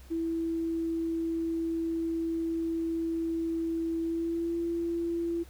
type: tone with pitch glide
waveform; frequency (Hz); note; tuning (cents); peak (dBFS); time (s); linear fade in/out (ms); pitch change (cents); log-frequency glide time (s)
sine; 329.6 to 338.1; E4 to E4; 0 to +44; -28; 0.1-5.44; 20; +44; 4.01-4.58
effects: added 64 Hz sine -49 dBFS peak until 5.49 s + pink hiss -57 dBFS RMS until 5.49 s